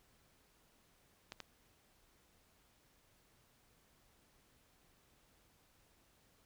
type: clicks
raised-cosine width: 0.2 ms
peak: -28 dBFS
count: 2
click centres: 1.321 / 1.403 s
effects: pink hiss -71 dBFS RMS until 6.45 s